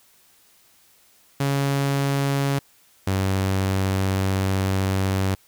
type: tone pair in turn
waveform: sawtooth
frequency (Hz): 139.2 / 95.87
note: C#3 / G2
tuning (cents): +8 / -38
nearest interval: tritone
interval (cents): 646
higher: first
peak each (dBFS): -16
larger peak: neither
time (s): 1.4-2.59 / 3.07-5.35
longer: second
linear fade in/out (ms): 5
effects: white hiss -57 dBFS RMS until 5.47 s